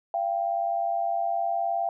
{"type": "tone pair together", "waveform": "sine", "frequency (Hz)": [684.4, 784], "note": ["F5", "G5"], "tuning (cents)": [-35, 0], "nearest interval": "major second", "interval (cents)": 235, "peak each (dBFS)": [-26, -28], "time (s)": [0.14, 1.89], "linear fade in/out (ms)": 2, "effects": []}